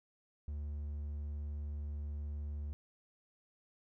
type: tone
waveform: triangle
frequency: 73.42 Hz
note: D2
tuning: in tune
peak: -36 dBFS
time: 0.48-2.73 s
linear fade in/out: 0 ms
effects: none